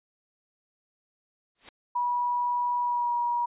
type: noise with exponential growth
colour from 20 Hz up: white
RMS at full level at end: -39 dBFS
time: 1.55-1.69 s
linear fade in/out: 2 ms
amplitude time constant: 30 ms
type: tone with pitch glide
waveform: sine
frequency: 972 to 958.1 Hz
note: B5 to A#5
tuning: -28 to +47 cents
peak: -24 dBFS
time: 1.95-3.46 s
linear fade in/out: 10 ms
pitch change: -25 cents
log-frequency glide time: 2.81-3.12 s
effects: resampled to 8000 Hz